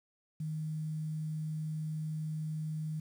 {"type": "tone with quantisation", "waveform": "sine", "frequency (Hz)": 155.56, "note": "D#3", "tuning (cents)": 0, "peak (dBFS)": -34, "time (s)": [0.4, 3], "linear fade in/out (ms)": 5, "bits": 10, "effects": []}